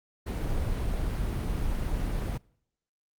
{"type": "noise", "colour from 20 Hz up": "brown", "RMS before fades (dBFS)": -29, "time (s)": [0.26, 2.38], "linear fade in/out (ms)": 10, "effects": ["noise-tail reverb RT60 0.7 s tail -25 dB re dry", "Opus 32 kbps"]}